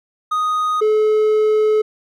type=tone pair in turn; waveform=triangle; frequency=1244.5 / 429.7 Hz; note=D#6 / A4; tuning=0 / -41 cents; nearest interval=octave + tritone; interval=1841 cents; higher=first; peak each=-14 / -10 dBFS; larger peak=second; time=0.31-0.81 / 0.81-1.82 s; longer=second; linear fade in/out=10 ms; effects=none